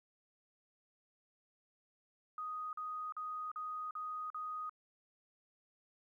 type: tone bursts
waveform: sine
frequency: 1246 Hz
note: D#6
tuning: 2 cents sharp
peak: -39 dBFS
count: 6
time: 2.38-4.695 s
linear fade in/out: 2 ms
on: 350 ms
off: 43 ms
effects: 13-bit